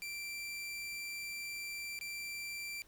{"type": "tone with dropouts", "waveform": "sawtooth", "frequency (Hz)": 2351, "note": "D7", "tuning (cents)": 1, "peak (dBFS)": -37, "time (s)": [0.02, 2.82], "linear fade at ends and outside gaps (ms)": 0, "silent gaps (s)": [1.99, 2.011], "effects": ["pink hiss -65 dBFS RMS until 2.87 s"]}